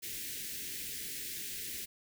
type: band-stop noise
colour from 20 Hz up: white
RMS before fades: -41 dBFS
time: 0.02-1.86 s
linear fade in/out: 20 ms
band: 460 to 1700 Hz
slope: 48 dB/octave
effects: none